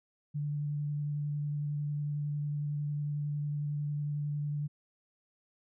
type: tone with vibrato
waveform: sine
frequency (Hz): 146.83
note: D3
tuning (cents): 0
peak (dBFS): -31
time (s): 0.34-4.68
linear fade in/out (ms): 20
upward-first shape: square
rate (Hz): 11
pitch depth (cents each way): 9
effects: none